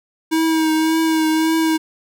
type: tone with vibrato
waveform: square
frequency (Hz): 319.2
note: D#4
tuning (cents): +44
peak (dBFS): -15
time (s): 0.31-1.78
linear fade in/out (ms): 20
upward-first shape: triangle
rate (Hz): 1.8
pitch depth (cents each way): 29
effects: none